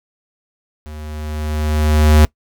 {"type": "tone with level ramp", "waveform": "square", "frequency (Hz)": 76.2, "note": "D#2", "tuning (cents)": -36, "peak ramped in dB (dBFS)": [-31, -6], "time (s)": [0.86, 2.25], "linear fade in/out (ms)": 0, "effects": ["noise-tail reverb RT60 0.1 s tail -23 dB re dry"]}